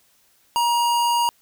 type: tone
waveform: square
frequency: 948 Hz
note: A#5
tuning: 29 cents sharp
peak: -18 dBFS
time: 0.56-1.29 s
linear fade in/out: 0 ms
effects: white hiss -60 dBFS RMS until 1.41 s